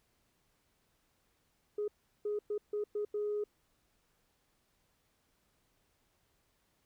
sine tone bursts at uneven times, 416.8 Hz, G#4, 6 cents sharp, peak -31 dBFS, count 6, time 1.78-1.88 / 2.25-2.39 / 2.5-2.58 / 2.73-2.84 / 2.95-3.05 / 3.14-3.44 s, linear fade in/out 5 ms, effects tanh soft clip ceiling -28 dBFS + pink hiss -75 dBFS RMS until 6.85 s

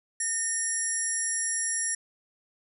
sine tone cluster, 1828 / 5690 / 7420 / 10250 Hz, A#6 / F8 / A#8 / E9, -34 / +31 / -9 / -50 cents, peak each -35 / -34 / -33 / -29 dBFS, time 0.2-1.95 s, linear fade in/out 5 ms, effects none

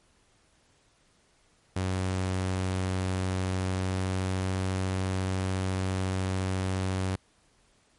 sawtooth tone with pitch glide, 93.3 to 94.11 Hz, F#2 to F#2, +15 to +30 cents, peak -23 dBFS, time 1.76-7.16 s, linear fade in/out 5 ms, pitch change +15 cents, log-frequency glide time 3.51-4.66 s, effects pink hiss -65 dBFS RMS until 7.98 s + MP3 48 kbps

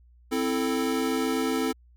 square chord, A minor, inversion first, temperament equal, 261.6 / 329.6 / 440 Hz, C4 / E4 / A4, 0 / 0 / 0 cents, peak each -28 / -31 / -30 dBFS, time 0.31-1.73 s, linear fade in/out 20 ms, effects added 60 Hz sine -53 dBFS peak until 1.96 s

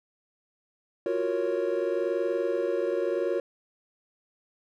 triangle chord, Gb major seventh, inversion third, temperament equal, 349.2 / 370 / 466.2 / 554.4 Hz, F4 / Gb4 / Bb4 / Db5, 0 / 0 / 0 / 0 cents, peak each -29 / -29 / -28 / -28 dBFS, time 1.06-3.4 s, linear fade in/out 2 ms, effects tanh soft clip ceiling -13 dBFS

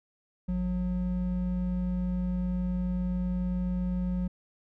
triangle tone pair together, 53.84 / 181.1 Hz, A1 / F#3, -37 / -37 cents, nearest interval octave + major sixth, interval 2100 cents, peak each -31 / -26 dBFS, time 0.48-4.28 s, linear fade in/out 10 ms, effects none

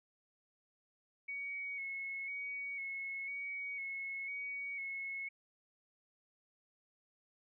sine tone with vibrato, 2217 Hz, C#7, in tune, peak -39 dBFS, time 1.28-5.29 s, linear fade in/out 10 ms, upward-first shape square, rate 1 Hz, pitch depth 25 cents each way, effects none

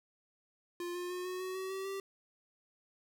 square tone with pitch steps, 349.8 / 355.3 / 360.9 / 366.6 / 372.3 / 378.2 / 384.1 / 390.2 Hz, F4 / F4 / F#4 / F#4 / F#4 / F#4 / G4 / G4, +3 / +30 / -43 / -16 / +11 / +38 / -35 / -8 cents, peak -38 dBFS, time 0.8-2 s, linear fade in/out 2 ms, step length 150 ms, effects none

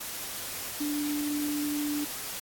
sine tone in noise, 293.7 Hz, D4, in tune, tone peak -28 dBFS, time 0.8-2.05 s, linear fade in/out 10 ms, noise white, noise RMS -37 dBFS, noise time 0-2.4 s, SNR +6 dB, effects AAC 64 kbps

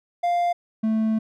triangle tone pair in turn, 698.5 / 220 Hz, F5 / A3, 0 / 0 cents, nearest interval octave + minor sixth, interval 2000 cents, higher first, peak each -17 dBFS, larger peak neither, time 0.23-0.53 / 0.83-1.19 s, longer second, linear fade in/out 10 ms, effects none

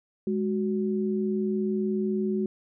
sine tone pair together, 208 / 371.3 Hz, G#3 / F#4, +3 / +6 cents, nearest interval minor seventh, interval 1003 cents, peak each -26 / -28 dBFS, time 0.27-2.46 s, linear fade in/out 2 ms, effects none

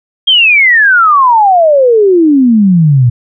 sine exponential sweep, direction down, 3262 to 116.54 Hz, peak -3 dBFS, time 0.27-3.1 s, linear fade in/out 10 ms, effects none

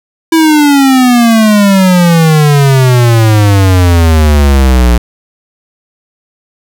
square exponential sweep, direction down, 329.6 to 58.27 Hz, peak -4 dBFS, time 0.32-4.98 s, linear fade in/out 5 ms, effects none

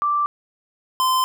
sine / square tone pair in turn, 1173 / 1032.3 Hz, D6 / C6, -2 / -24 cents, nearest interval major second, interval 222 cents, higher first, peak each -17 dBFS, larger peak neither, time 0.02-0.26 / 1-1.24 s, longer neither, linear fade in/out 0 ms, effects none

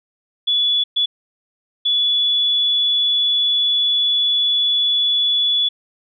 sine tone bursts at uneven times, 3425 Hz, A7, 47 cents flat, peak -14 dBFS, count 3, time 0.47-0.84 / 0.96-1.06 / 1.85-5.69 s, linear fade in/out 10 ms, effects none

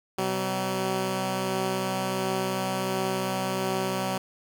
10% pulse tone pair together, 126.8 / 189.49 Hz, B2 / F#3, +46 / +42 cents, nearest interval perfect fifth, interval 696 cents, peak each -24 / -19 dBFS, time 0.18-4.18 s, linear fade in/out 5 ms, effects none

